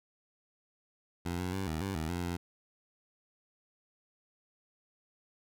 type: tone with pitch steps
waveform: 15% pulse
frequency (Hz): 87.1 / 90.6 / 96.1 / 78.9 / 97.3 / 79.1 / 88 / 87.1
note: F2 / F#2 / G2 / D#2 / G2 / D#2 / F2 / F2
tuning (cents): -4 / -36 / -34 / +25 / -12 / +29 / +14 / -4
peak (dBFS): -27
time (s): 1.25-2.37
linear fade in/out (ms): 10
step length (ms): 140
effects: none